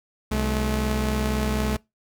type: tone pair together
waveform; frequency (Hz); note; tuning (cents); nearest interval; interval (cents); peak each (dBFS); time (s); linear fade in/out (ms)
sawtooth; 63.8 / 214.6; C2 / A3; -43 / -43; octave + major sixth; 2100; -21; 0.31-1.77; 10
effects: noise-tail reverb RT60 0.2 s tail -23 dB re dry